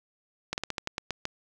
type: slowing click train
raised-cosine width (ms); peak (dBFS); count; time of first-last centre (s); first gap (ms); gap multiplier
0.2; -13; 9; 0.53-1.254; 49; 1.17
effects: none